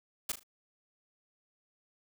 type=noise with echo; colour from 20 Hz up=white; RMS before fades=-33 dBFS; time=0.29-0.32 s; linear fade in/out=5 ms; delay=38 ms; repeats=3; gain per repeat=-10 dB; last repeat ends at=0.434 s; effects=none